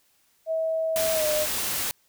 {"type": "tone with pitch glide", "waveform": "sine", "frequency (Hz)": [645, 608.8], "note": ["E5", "D#5"], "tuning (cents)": [-38, -38], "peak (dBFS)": -23, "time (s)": [0.46, 1.47], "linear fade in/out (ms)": 50, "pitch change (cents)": -100, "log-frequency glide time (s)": [1.13, 1.26]}
{"type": "noise", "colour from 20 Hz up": "white", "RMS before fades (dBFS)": -28, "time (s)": [0.96, 1.91], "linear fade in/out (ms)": 0}
{"effects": ["white hiss -65 dBFS RMS until 2.08 s"]}